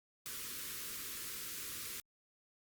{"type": "band-stop noise", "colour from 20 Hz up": "white", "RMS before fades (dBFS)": -44, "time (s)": [0.26, 2], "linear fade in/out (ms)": 0, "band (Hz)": [510, 1100], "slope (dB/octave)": 48, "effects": ["Opus 48 kbps"]}